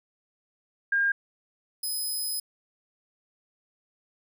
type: tone pair in turn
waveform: sine / 5% pulse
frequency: 1611 / 5049 Hz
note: G6 / D#8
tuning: +47 / +25 cents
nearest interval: octave + minor sixth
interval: 1978 cents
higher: second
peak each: -21 / -23 dBFS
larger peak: first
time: 0.92-1.12 / 1.83-2.4 s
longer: second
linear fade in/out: 5 ms
effects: none